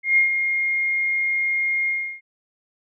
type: tone with ADSR envelope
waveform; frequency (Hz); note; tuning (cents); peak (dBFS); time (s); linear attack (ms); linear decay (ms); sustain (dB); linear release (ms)
sine; 2133; C7; +33; -12; 0.03-2.21; 140; 120; -7; 330
effects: none